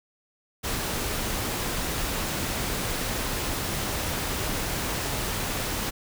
pink noise, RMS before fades -29 dBFS, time 0.63-5.91 s, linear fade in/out 20 ms, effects none

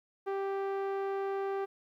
sawtooth tone with low-pass filter, 392 Hz, G4, in tune, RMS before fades -34 dBFS, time 0.26-1.66 s, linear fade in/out 20 ms, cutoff 1300 Hz, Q 0.69, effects 12-bit

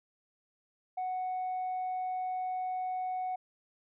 sine tone, 740 Hz, F#5, in tune, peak -30 dBFS, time 0.97-3.36 s, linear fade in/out 10 ms, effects tanh soft clip ceiling -30 dBFS

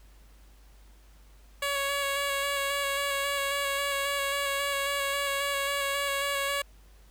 10% pulse tone with vibrato, 560 Hz, C#5, 18 cents sharp, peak -19 dBFS, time 1.62-6.62 s, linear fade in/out 5 ms, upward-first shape square, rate 3.7 Hz, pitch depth 14 cents each way, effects added 50 Hz sine -52 dBFS peak until 7.1 s + pink hiss -62 dBFS RMS until 7.1 s

